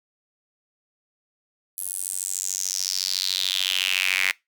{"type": "tone with high-pass filter sweep", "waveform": "square", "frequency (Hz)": 46.87, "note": "F#1", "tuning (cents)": 23, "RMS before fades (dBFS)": -26, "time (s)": [1.77, 4.32], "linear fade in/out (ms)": 10, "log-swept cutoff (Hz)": [11000, 2100], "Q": 4.7, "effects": ["noise-tail reverb RT60 0.2 s tail -23 dB re dry"]}